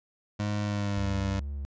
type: tone with pitch glide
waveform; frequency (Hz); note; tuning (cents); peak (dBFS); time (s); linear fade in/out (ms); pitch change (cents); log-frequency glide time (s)
25% pulse; 103.83 to 98; G#2 to G2; 0 to 0; -24; 0.39-1.4; 10; -100; 0.64-1.17
type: tone with vibrato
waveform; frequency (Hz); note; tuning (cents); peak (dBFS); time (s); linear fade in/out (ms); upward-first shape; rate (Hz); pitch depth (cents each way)
triangle; 69.3; C#2; 0; -30; 0.97-1.65; 0; sine; 2.3; 46
effects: resampled to 16000 Hz